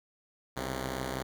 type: tone pair together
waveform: 5% pulse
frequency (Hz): 63.88 / 134.3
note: C2 / C3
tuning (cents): -41 / +46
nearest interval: octave + minor second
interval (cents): 1287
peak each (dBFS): -24 / -26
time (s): 0.56-1.23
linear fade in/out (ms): 10
effects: none